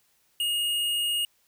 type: tone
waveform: square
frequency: 2859 Hz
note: F7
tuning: 40 cents sharp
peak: -25 dBFS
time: 0.4-1.25 s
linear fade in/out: 2 ms
effects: white hiss -67 dBFS RMS until 1.47 s